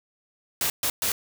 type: noise bursts at uneven times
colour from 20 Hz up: white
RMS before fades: -25 dBFS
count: 3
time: 0.61-0.7 / 0.83-0.9 / 1.02-1.12 s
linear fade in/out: 2 ms
effects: none